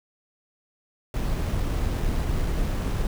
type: noise with sample-and-hold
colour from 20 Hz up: brown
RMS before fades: -25 dBFS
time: 1.14-3.07 s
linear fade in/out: 2 ms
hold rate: 8820 Hz
effects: none